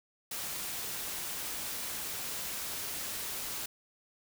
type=noise; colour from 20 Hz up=white; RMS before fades=-38 dBFS; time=0.31-3.66 s; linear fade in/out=5 ms; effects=none